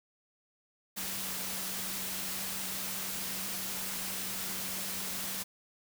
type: tone in noise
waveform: sine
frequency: 190 Hz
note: F#3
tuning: 46 cents sharp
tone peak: -48 dBFS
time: 0.96-5.44 s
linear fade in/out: 20 ms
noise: white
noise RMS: -37 dBFS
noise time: 0.96-5.44 s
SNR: -14 dB
effects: none